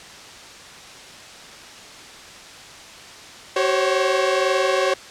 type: tone cluster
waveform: sawtooth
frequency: 379.3 / 534 / 556 Hz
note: F#4 / C5 / C#5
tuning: +43 / +35 / +5 cents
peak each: -18 dBFS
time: 3.56-4.94 s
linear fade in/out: 5 ms
effects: white hiss -40 dBFS RMS until 5.1 s + low-pass 6000 Hz 12 dB/octave